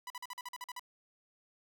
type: tone bursts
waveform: sawtooth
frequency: 989 Hz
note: B5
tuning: 2 cents sharp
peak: -37 dBFS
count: 10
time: 0.07-0.795 s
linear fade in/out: 2 ms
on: 32 ms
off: 45 ms
effects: none

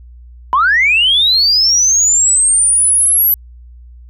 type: linear sweep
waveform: sine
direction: up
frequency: 968 to 11860 Hz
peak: -7 dBFS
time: 0.53-3.34 s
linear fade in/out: 0 ms
effects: tanh soft clip ceiling -3 dBFS + added 60 Hz sine -34 dBFS peak until 4.09 s

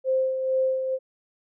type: tone with tremolo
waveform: sine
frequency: 523.3 Hz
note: C5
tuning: in tune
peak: -19 dBFS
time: 0.04-0.99 s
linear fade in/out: 50 ms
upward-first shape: sine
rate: 2.2 Hz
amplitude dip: 50%
effects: none

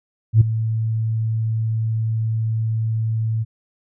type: tone with ADSR envelope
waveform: sine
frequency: 111.5 Hz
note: A2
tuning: 23 cents sharp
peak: -4 dBFS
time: 0.33-3.45 s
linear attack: 79 ms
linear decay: 9 ms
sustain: -14 dB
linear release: 31 ms
effects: tanh soft clip ceiling -3 dBFS

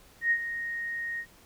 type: tone with ADSR envelope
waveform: sine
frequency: 1865 Hz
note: A#6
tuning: in tune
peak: -20 dBFS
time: 0.21-1.26 s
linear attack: 99 ms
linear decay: 68 ms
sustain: -11 dB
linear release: 71 ms
effects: pink hiss -57 dBFS RMS until 1.45 s

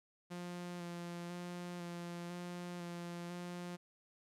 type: tone with vibrato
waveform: sawtooth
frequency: 174.61 Hz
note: F3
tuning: in tune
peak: -39 dBFS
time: 0.3-3.77 s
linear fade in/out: 20 ms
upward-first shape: square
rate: 1 Hz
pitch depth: 16 cents each way
effects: low-pass 11000 Hz 12 dB/octave

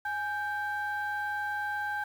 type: tone pair together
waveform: sine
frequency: 830.6 / 1568 Hz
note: G#5 / G6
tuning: 0 / 0 cents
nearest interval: major seventh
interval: 1100 cents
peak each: -32 / -31 dBFS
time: 0.05-2.04 s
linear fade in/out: 5 ms
effects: tanh soft clip ceiling -26 dBFS + 9-bit

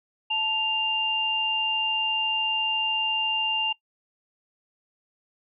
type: tone pair together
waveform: sine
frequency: 880 / 2794 Hz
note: A5 / F7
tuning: 0 / 0 cents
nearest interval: octave + minor sixth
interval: 2000 cents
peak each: -30 / -23 dBFS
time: 0.3-3.73 s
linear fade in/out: 10 ms
effects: noise-tail reverb RT60 0.1 s tail -21 dB re dry

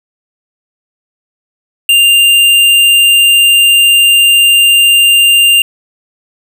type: tone with hard clipping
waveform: sine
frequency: 2794 Hz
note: F7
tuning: in tune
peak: -5 dBFS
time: 1.89-5.62 s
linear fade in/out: 2 ms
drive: 13 dB
effects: none

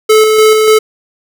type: tone with tremolo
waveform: square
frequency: 433.7 Hz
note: A4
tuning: 25 cents flat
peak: -4 dBFS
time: 0.09-0.79 s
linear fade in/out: 10 ms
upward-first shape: square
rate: 3.4 Hz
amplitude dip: 30%
effects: none

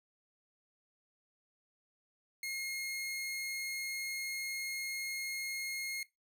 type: tone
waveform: sawtooth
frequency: 2149 Hz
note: C7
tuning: 46 cents sharp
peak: -34 dBFS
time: 2.43-6.03 s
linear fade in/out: 2 ms
effects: noise-tail reverb RT60 0.2 s tail -18 dB re dry

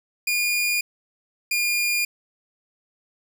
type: tone pair in turn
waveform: sawtooth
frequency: 2428 / 2419 Hz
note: D#7 / D#7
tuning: -43 / -49 cents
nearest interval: unison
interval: 6 cents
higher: first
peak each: -17 dBFS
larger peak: neither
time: 0.27-0.81 / 1.51-2.05 s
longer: neither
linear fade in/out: 5 ms
effects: none

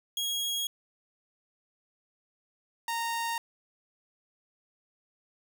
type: tone pair in turn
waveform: sawtooth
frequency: 3298 / 925.5 Hz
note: G#7 / A#5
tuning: -13 / -13 cents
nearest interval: octave + minor seventh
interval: 2200 cents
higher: first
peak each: -26 dBFS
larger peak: neither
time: 0.17-0.67 / 2.88-3.38 s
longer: neither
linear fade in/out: 2 ms
effects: none

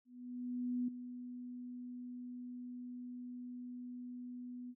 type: tone with ADSR envelope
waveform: sine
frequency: 246.9 Hz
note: B3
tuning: in tune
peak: -33 dBFS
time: 0.05-4.75 s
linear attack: 830 ms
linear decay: 6 ms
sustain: -11 dB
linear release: 54 ms
effects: none

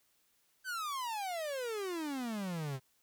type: exponential sweep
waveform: 45% pulse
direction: down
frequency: 1568 to 126.9 Hz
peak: -36 dBFS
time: 0.64-2.8 s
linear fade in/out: 50 ms
effects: white hiss -73 dBFS RMS until 3.02 s

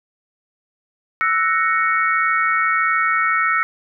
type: chord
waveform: sine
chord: F# dominant seventh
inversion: third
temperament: equal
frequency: 1318.5 / 1480 / 1864.7 / 2217 Hz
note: E6 / F#6 / A#6 / C#7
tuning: 0 / 0 / 0 / 0 cents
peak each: -18 / -24 / -21 / -22 dBFS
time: 1.21-3.63 s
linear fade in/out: 0 ms
effects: none

